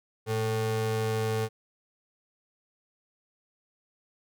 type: ring-modulated tone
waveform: square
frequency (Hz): 165.6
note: E3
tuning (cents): +8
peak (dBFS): -24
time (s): 0.26-1.49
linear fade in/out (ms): 50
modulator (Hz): 278
effects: none